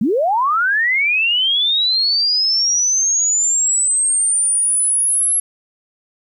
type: linear sweep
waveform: sine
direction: up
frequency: 185 to 11175 Hz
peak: -13 dBFS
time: 0.01-5.4 s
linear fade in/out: 5 ms
effects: 9-bit